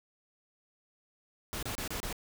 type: noise bursts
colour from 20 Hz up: pink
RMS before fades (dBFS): -37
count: 5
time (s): 1.53-2.127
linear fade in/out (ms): 0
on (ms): 97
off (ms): 28
effects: none